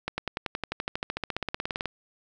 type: accelerating click train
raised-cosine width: 0.3 ms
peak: -13 dBFS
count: 26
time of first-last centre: 0.08-1.857 s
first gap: 100 ms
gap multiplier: 0.97
effects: none